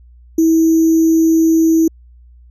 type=tone with sample-and-hold; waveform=sine; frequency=324.5 Hz; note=E4; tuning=27 cents flat; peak=-8 dBFS; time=0.38-1.88 s; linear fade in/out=5 ms; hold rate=6300 Hz; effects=added 60 Hz sine -40 dBFS peak until 2.5 s + resampled to 32000 Hz